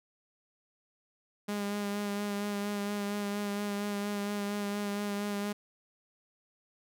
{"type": "tone with vibrato", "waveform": "sawtooth", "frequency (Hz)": 204.1, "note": "G#3", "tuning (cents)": -30, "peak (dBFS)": -28, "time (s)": [1.48, 5.53], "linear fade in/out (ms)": 10, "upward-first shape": "sine", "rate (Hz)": 4.3, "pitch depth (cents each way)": 20, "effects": []}